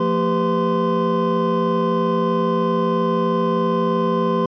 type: tone cluster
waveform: triangle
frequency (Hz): 174.7 / 227.4 / 396.2 / 501 / 1037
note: F3 / A#3 / G4 / B4 / C6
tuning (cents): +1 / -43 / +18 / +25 / -16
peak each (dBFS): -21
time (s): 0-4.46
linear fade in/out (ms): 5
effects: resampled to 11025 Hz